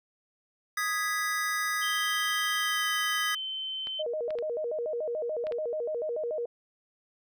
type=chord; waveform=square; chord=G# minor; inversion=second; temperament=equal; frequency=1244.5 / 1661.2 / 1975.5 Hz; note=D#6 / G#6 / B6; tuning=0 / 0 / 0 cents; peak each=-33 dBFS; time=0.77-3.35 s; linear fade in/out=5 ms
type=tone with pitch glide; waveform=sine; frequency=3136 to 3079 Hz; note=G7 to G7; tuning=0 to -32 cents; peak=-32 dBFS; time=1.81-4.03 s; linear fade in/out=20 ms; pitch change=-32 cents; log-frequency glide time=2.58-2.88 s
type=clicks; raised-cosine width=0.3 ms; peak=-26 dBFS; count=5; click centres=3.871 / 4.306 / 4.387 / 5.469 / 5.522 s
type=tone with vibrato; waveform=sine; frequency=542 Hz; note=C#5; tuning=39 cents flat; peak=-29 dBFS; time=3.99-6.46 s; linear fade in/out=10 ms; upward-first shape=square; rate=6.9 Hz; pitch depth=230 cents each way
effects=none